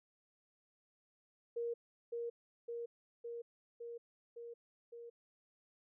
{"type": "tone with echo", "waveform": "sine", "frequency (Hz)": 470, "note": "A#4", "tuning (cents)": 14, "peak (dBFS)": -36, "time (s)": [1.56, 1.74], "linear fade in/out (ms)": 10, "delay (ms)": 560, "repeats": 6, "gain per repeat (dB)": -2, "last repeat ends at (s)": 5.1, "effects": []}